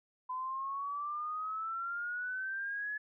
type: exponential sweep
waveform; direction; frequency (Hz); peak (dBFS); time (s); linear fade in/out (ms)
sine; up; 1010 to 1711; -35; 0.29-2.98; 10
effects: none